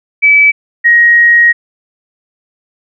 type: tone pair in turn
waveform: sine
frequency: 2298 / 1884.8 Hz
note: D7 / A#6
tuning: -38 / +19 cents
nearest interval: minor third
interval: 343 cents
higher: first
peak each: -3 dBFS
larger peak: neither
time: 0.22-0.52 / 0.84-1.53 s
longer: second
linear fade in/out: 20 ms
effects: none